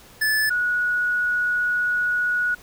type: tone pair in turn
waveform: square / sine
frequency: 1737 / 1460.6 Hz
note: A6 / F#6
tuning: -23 / -23 cents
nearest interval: minor third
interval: 300 cents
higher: first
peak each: -19 dBFS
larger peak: neither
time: 0.21-0.5 / 0.5-2.55 s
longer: second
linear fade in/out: 10 ms
effects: pink hiss -48 dBFS RMS until 2.62 s